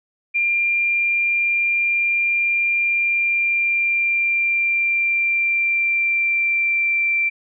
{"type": "tone with pitch glide", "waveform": "sine", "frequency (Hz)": [2389, 2351], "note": ["D7", "D7"], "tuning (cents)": [29, 1], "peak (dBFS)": -16, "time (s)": [0.34, 7.3], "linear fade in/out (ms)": 20, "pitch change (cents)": -28, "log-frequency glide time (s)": [2.77, 7.18], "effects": []}